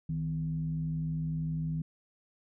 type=tone with frequency modulation; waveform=sine; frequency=158.1 Hz; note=D#3; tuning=28 cents sharp; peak=-30 dBFS; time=0.09-1.82 s; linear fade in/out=5 ms; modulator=92.8 Hz; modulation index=0.44; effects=none